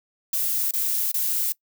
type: noise bursts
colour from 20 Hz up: violet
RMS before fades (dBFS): -24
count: 3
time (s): 0.33-1.522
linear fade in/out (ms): 2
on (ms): 380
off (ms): 26
effects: noise-tail reverb RT60 0.1 s tail -23 dB re dry